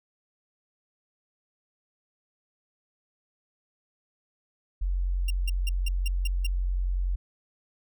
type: tone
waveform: sine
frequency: 45.22 Hz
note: F#1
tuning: 39 cents flat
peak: -24 dBFS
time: 4.81-7.16 s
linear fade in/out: 10 ms
type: tone bursts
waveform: sawtooth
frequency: 2779 Hz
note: F7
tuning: 9 cents flat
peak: -28 dBFS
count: 7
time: 5.28-6.468 s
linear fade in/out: 5 ms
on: 24 ms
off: 170 ms
effects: none